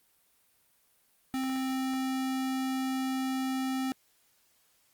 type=tone; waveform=square; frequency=262.5 Hz; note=C4; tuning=6 cents sharp; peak=-30 dBFS; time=1.34-3.92 s; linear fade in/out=0 ms
type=clicks; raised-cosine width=0.5 ms; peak=-33 dBFS; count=4; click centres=1.437 / 1.497 / 1.561 / 1.936 s
effects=white hiss -68 dBFS RMS until 4.93 s + Opus 32 kbps